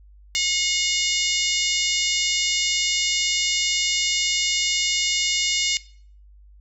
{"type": "harmonic tone with a mistuned harmonic", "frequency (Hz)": 722, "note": "F#5", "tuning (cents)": -43, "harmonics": [3, 4, 5, 6, 7, 8, 9, 10], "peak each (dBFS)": [-26, -27, -28, -29, -29, -30, -31, -31], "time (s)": [0.35, 5.77], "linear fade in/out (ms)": 0, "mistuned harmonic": 10, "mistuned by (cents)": 28, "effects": ["noise-tail reverb RT60 0.5 s tail -19 dB re dry", "added 50 Hz sine -46 dBFS peak until 6.6 s"]}